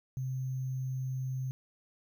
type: tone with sample-and-hold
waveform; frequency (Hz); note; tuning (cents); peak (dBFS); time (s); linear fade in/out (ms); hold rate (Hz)
sine; 130; C3; -11; -32; 0.17-1.51; 0; 6300
effects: none